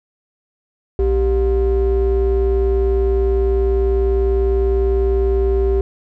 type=ring-modulated tone; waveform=triangle; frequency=164.81 Hz; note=E3; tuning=in tune; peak=-8 dBFS; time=0.99-5.81 s; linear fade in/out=2 ms; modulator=225 Hz; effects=none